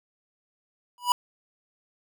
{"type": "tone with exponential growth", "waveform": "square", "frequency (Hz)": 979, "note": "B5", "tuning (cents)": -15, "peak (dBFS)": -15, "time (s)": [0.98, 1.12], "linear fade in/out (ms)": 1, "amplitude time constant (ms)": 29, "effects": []}